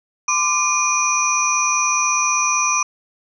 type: tone cluster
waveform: sine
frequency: 1024 / 1180 / 2435 / 5730 / 6070 Hz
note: C6 / D6 / D#7 / F8 / F#8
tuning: -38 / +8 / -38 / +44 / +43 cents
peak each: -22 dBFS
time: 0.28-2.83 s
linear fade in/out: 5 ms
effects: none